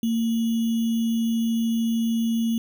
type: tone with sample-and-hold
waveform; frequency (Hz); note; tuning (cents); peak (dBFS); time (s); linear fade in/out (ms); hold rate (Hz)
sine; 228.2; A#3; -37; -20; 0.03-2.58; 2; 3150
effects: none